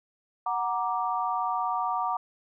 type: chord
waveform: sine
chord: Gb augmented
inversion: none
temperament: equal with one note detuned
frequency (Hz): 740 / 938.3 / 1174.7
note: Gb5 / Bb5 / D6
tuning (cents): 0 / +11 / 0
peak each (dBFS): -30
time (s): 0.46-2.17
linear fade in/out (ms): 5
effects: none